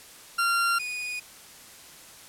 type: tone pair in turn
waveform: 40% pulse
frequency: 1381 / 2471 Hz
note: F6 / D#7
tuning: -20 / -13 cents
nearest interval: minor seventh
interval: 1007 cents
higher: second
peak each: -21 / -30 dBFS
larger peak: first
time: 0.38-0.79 / 0.79-1.2 s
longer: neither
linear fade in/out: 10 ms
effects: white hiss -48 dBFS RMS until 2.28 s + low-pass 12000 Hz 12 dB/octave